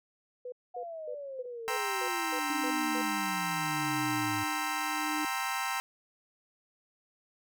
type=tone bursts; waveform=sine; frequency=495.7 Hz; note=B4; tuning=6 cents sharp; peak=-37 dBFS; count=9; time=0.45-3.018 s; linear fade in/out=5 ms; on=72 ms; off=240 ms
type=exponential sweep; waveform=sine; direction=down; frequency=730 to 103.83 Hz; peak=-38 dBFS; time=0.74-4.44 s; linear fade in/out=10 ms
type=chord; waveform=25% pulse; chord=C dominant seventh; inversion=second; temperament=equal; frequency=784 / 932.3 / 1046.5 / 1318.5 Hz; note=G5 / Bb5 / C6 / E6; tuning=0 / 0 / 0 / 0 cents; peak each=-33 dBFS; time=1.68-5.8 s; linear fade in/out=0 ms
type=tone with tremolo; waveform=sine; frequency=305 Hz; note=D#4; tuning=34 cents flat; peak=-32 dBFS; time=2.5-5.25 s; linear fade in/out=2 ms; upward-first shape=sine; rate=0.78 Hz; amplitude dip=75%
effects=none